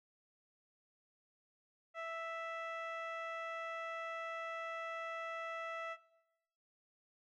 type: tone with low-pass filter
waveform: 15% pulse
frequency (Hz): 659.3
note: E5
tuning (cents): 0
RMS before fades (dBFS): -43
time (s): 1.94-5.97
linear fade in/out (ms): 50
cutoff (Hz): 2200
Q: 0.76
effects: noise-tail reverb RT60 0.9 s tail -19 dB re dry

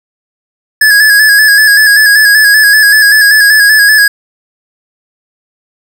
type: tone with vibrato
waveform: square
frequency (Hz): 1691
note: G#6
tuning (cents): +31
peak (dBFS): -3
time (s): 0.81-4.08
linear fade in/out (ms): 5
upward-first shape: square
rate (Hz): 5.2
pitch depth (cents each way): 42
effects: none

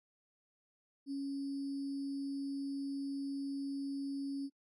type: tone with sample-and-hold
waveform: sine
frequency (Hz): 277.2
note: C#4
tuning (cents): 0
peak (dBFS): -36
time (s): 1.06-4.5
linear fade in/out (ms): 50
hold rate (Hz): 4900
effects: noise-tail reverb RT60 0.1 s tail -25 dB re dry + low-pass 8000 Hz 12 dB/octave

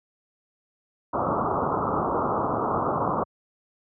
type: low-pass noise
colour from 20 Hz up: white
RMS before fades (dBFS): -25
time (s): 1.13-3.24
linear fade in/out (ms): 10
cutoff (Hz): 1300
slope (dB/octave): 96
effects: high-pass 100 Hz 12 dB/octave

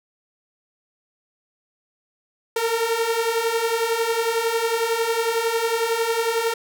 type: beating tone pair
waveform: sawtooth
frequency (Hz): 450.9 / 461.9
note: A4 / A#4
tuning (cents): +42 / -16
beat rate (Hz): 11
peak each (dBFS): -21 / -18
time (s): 2.56-6.54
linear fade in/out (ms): 5
effects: none

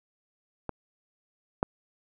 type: clicks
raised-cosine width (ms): 1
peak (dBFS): -18 / -10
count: 2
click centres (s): 0.693 / 1.629
effects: none

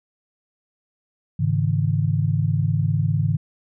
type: chord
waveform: sine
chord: Ab suspended fourth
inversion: none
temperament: equal with one note detuned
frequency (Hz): 103.83 / 138.59 / 158.47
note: Ab2 / Db3 / Eb3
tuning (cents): 0 / 0 / +32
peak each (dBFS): -22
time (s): 1.39-3.37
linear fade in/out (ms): 10
effects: none

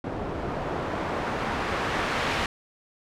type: noise with low-pass filter sweep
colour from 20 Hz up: white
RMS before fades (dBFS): -29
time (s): 0.04-2.46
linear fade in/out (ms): 2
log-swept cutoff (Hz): 590 to 2200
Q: 0.71
effects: none

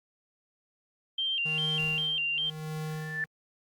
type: tone with vibrato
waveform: sine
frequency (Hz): 2960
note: F#7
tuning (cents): 0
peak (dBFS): -27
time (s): 1.18-2.5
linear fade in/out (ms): 5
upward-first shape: square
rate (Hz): 2.5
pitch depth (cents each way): 110
type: tone with tremolo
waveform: square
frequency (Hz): 155.56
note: D#3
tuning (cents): 0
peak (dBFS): -33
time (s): 1.45-3.26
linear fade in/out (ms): 10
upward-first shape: sine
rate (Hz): 0.9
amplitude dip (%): 95
type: tone with exponential growth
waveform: sine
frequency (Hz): 1760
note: A6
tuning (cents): 0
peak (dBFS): -26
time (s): 2.78-3.24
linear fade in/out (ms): 1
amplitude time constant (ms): 100
effects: Opus 32 kbps

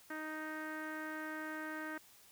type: tone with low-pass filter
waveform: sawtooth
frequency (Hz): 311.1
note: D#4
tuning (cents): 0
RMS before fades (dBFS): -43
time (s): 0.1-1.98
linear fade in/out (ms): 5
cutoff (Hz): 1700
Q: 6.3
effects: white hiss -62 dBFS RMS until 2.31 s

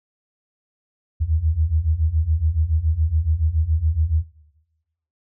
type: beating tone pair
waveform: sine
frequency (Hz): 75.3 / 82.4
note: D2 / E2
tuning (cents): +44 / 0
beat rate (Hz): 7.1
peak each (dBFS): -21 / -19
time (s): 1.2-4.24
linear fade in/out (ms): 20
effects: noise-tail reverb RT60 1.0 s tail -20 dB re dry

